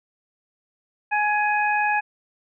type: harmonic tone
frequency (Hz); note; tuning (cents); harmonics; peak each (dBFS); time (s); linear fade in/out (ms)
837; G#5; +13; 1 / 2 / 3; -21 / -24 / -26; 1.11-2.01; 20
effects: none